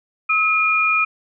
sine tone pair together, 1285 / 2426 Hz, E6 / D#7, -45 / -44 cents, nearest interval major seventh, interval 1101 cents, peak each -19 / -16 dBFS, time 0.29-1.05 s, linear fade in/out 10 ms, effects none

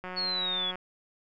click train, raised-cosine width 0.5 ms, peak -24 dBFS, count 132, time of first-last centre 0.04-0.756 s, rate 183 Hz
sine exponential sweep, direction down, 4417 to 3322 Hz, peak -28 dBFS, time 0.16-0.72 s, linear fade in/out 20 ms
effects none

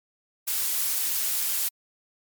blue noise, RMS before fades -26 dBFS, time 0.47-1.69 s, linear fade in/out 10 ms, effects MP3 96 kbps

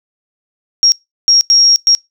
sine tone bursts at uneven times, 5588 Hz, F8, in tune, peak -5 dBFS, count 4, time 0.83-0.92 / 1.28-1.41 / 1.5-1.76 / 1.87-1.95 s, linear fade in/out 0 ms, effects noise-tail reverb RT60 0.2 s tail -25 dB re dry

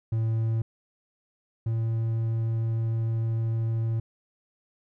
triangle tone pair in turn, 112.6 / 113.32 Hz, A2 / A#2, +40 / -49 cents, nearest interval unison, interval 11 cents, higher second, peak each -21 / -22 dBFS, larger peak first, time 0.12-0.62 / 1.66-4 s, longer second, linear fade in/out 5 ms, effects none

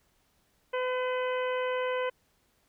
harmonic tone, 506 Hz, B4, 42 cents sharp, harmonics 1 / 2 / 3 / 4 / 5 / 6, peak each -29 / -35 / -39 / -41 / -43 / -45 dBFS, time 0.73-2.1 s, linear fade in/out 10 ms, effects pink hiss -70 dBFS RMS until 2.68 s

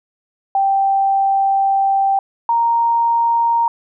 sine tone pair in turn, 783 / 931.1 Hz, G5 / A#5, -2 / -2 cents, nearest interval minor third, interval 300 cents, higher second, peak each -12 dBFS, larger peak neither, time 0.55-2.19 / 2.49-3.68 s, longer first, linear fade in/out 2 ms, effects none

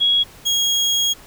sine / 30% pulse tone pair in turn, 3322 / 3290 Hz, G#7 / G#7, 0 / -17 cents, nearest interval unison, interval 17 cents, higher first, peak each -13 dBFS, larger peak neither, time 0-0.24 / 0.45-1.14 s, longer second, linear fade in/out 20 ms, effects pink hiss -44 dBFS RMS until 1.26 s

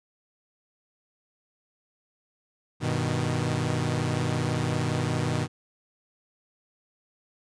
sawtooth chord, G augmented, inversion none, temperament equal, 98 / 123.47 / 155.56 Hz, G2 / B2 / D#3, 0 / 0 / 0 cents, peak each -28 / -24 / -25 dBFS, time 2.8-5.48 s, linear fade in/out 50 ms, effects resampled to 22050 Hz

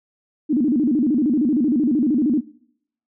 sine tone with vibrato, 269.7 Hz, C#4, 47 cents flat, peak -15 dBFS, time 0.49-2.41 s, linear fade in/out 20 ms, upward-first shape square, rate 13 Hz, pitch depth 210 cents each way, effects noise-tail reverb RT60 0.7 s tail -22 dB re dry

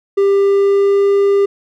triangle tone with pitch glide, 396.6 to 399.4 Hz, G4 to G4, +20 to +32 cents, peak -7 dBFS, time 0.17-1.46 s, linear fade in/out 10 ms, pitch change +12 cents, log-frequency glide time 0.32-1.09 s, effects none

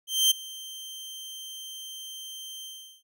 sawtooth tone with ADSR envelope, 3136 Hz, G7, in tune, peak -14 dBFS, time 0.07-3.03 s, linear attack 240 ms, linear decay 10 ms, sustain -21 dB, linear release 390 ms, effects none

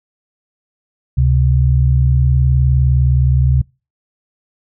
sine tone pair together, 70.52 / 130 Hz, C#2 / C3, +30 / -11 cents, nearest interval major seventh, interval 1059 cents, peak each -12 dBFS, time 1.17-3.62 s, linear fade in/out 10 ms, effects noise-tail reverb RT60 0.3 s tail -26 dB re dry

